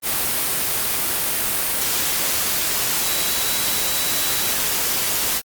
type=tone in noise; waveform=sine; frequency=3921 Hz; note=B7; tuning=13 cents flat; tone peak=-30 dBFS; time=3.01-4.56 s; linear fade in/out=50 ms; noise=white; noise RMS=-21 dBFS; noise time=0.02-5.42 s; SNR=-12 dB; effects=Opus 32 kbps